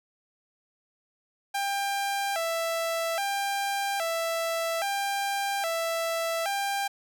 sawtooth tone with vibrato, 726 Hz, F#5, 33 cents flat, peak -23 dBFS, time 1.54-6.88 s, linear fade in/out 10 ms, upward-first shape square, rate 0.61 Hz, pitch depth 160 cents each way, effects none

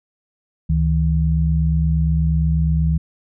sine tone pair together, 71 / 159.39 Hz, C#2 / D#3, +42 / +42 cents, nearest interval octave + major second, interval 1400 cents, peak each -17 dBFS, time 0.69-2.98 s, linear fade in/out 10 ms, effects none

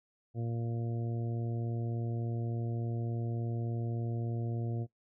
harmonic tone, 116.54 Hz, A#2, in tune, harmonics 1 / 2 / 3 / 4 / 5 / 6, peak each -33 / -42 / -43 / -47 / -52 / -51 dBFS, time 0.34-4.87 s, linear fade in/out 50 ms, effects noise-tail reverb RT60 0.1 s tail -18 dB re dry

